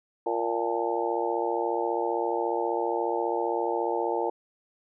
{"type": "harmonic tone with a mistuned harmonic", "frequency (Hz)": 116.3, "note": "A#2", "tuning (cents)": -4, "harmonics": [3, 4, 5, 6, 7, 8], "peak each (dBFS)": [-31, -30, -34, -35, -33, -32], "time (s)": [0.26, 4.3], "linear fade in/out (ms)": 5, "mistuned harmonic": 8, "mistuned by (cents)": -79, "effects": []}